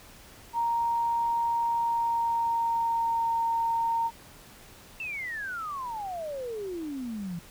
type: tone with pitch glide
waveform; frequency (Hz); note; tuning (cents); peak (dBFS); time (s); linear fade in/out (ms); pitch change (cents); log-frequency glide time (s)
sine; 932.3 to 919.5; A#5 to A#5; 0 to -24; -24; 0.53-4.11; 50; -24; 1.75-3.27
type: exponential sweep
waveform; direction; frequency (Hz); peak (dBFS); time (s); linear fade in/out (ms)
sine; down; 2708 to 164.8; -32; 5-7.39; 2
effects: pink hiss -51 dBFS RMS until 7.5 s